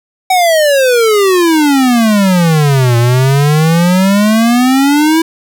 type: exponential two-way sweep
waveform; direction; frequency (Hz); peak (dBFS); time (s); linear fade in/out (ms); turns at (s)
square; down then up; 761 to 116.7 to 329.8; -7; 0.3-5.22; 5; 2.97
effects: none